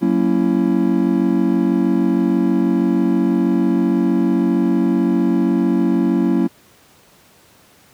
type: chord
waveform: triangle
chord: F# dominant seventh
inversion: none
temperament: just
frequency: 185 / 231.2 / 277.5 / 333 Hz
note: F#3 / A#3 / C#4 / E4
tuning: 0 / -14 / +2 / +18 cents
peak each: -17 dBFS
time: 0.01-6.48 s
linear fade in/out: 20 ms
effects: pink hiss -50 dBFS RMS until 7.93 s + high-pass 100 Hz 12 dB/octave